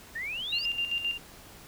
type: exponential sweep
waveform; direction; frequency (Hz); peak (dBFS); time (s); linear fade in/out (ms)
sine; up; 1760 to 5140; -32; 0.15-0.66; 10
type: tone with tremolo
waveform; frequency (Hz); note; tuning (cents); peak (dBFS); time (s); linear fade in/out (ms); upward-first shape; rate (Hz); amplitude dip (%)
sine; 2791; F7; -2; -26; 0.52-1.18; 10; square; 7.6; 60
effects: pink hiss -50 dBFS RMS until 1.67 s